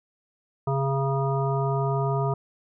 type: harmonic tone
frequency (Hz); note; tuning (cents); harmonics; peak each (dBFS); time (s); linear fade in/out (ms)
136.6; C#3; -25; 1 / 3 / 5 / 7 / 9; -24 / -29 / -31 / -32 / -34; 0.67-2.34; 5
effects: none